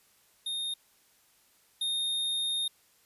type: tone pair in turn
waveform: square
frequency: 3684 / 3684 Hz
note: A#7 / A#7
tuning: -21 / -21 cents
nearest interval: unison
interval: 0 cents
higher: neither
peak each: -32 / -29 dBFS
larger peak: second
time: 0.46-0.74 / 1.81-2.68 s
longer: second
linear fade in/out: 5 ms
effects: white hiss -65 dBFS RMS until 3.05 s + resampled to 32000 Hz